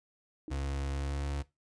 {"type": "tone with exponential decay", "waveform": "sine", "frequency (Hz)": 311.1, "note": "D#4", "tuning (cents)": 0, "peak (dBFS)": -36, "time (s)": [0.48, 0.62], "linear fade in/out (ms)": 1, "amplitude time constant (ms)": 29}
{"type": "tone with pitch glide", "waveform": "35% pulse", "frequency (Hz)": [69.3, 70.84], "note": ["C#2", "C#2"], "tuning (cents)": [0, 38], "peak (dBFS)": -31, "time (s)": [0.5, 1.43], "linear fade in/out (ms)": 20, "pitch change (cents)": 38, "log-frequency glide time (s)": [0.93, 1.28]}
{"effects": ["noise-tail reverb RT60 0.2 s tail -18 dB re dry", "resampled to 22050 Hz"]}